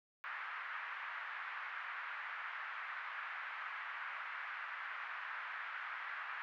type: band-pass noise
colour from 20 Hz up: pink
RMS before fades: -45 dBFS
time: 0.24-6.42 s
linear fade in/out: 0 ms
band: 1200 to 2000 Hz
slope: 24 dB/octave
effects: none